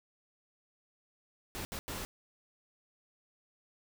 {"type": "noise bursts at uneven times", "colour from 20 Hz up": "pink", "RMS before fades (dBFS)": -40, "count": 3, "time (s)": [[1.55, 1.65], [1.72, 1.79], [1.88, 2.05]], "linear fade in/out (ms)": 0, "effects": []}